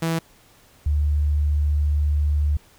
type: tone pair in turn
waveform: sawtooth / sine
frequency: 164.2 / 73.8 Hz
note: E3 / D2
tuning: -6 / +9 cents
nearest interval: octave + major second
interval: 1385 cents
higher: first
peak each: -17 dBFS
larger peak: neither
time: 0.02-0.19 / 0.86-2.57 s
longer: second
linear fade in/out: 5 ms
effects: pink hiss -54 dBFS RMS until 2.78 s